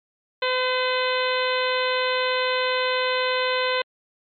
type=harmonic tone; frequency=509 Hz; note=C5; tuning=48 cents flat; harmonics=1 / 2 / 3 / 4 / 5 / 6 / 7 / 8; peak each=-24 / -27 / -29 / -30 / -31 / -32 / -32 / -33 dBFS; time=0.42-3.82 s; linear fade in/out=5 ms; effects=MP3 48 kbps